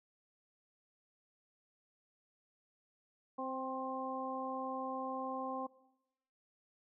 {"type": "harmonic tone with a mistuned harmonic", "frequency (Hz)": 261.6, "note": "C4", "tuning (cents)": 0, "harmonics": [1, 2, 3, 4], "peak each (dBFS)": [-43, -43, -43, -42], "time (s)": [3.38, 5.67], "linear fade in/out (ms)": 10, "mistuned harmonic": 4, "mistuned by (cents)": 17, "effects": ["noise-tail reverb RT60 0.9 s tail -20 dB re dry"]}